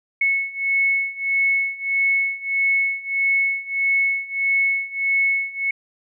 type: beating tone pair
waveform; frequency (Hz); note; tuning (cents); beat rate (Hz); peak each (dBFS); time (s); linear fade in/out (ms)
sine; 2199 / 2200.6; C#7 / C#7; -14 / -13; 1.6; -22 / -20; 0.21-5.71; 5
effects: none